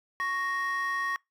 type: tone pair together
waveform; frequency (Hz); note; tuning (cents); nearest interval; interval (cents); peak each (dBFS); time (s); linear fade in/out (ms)
triangle; 1108.7 / 1864.6; C#6 / A#6; 0 / 0; major sixth; 900; -28; 0.2-1.16; 0
effects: noise-tail reverb RT60 0.2 s tail -26 dB re dry + tanh soft clip ceiling -21 dBFS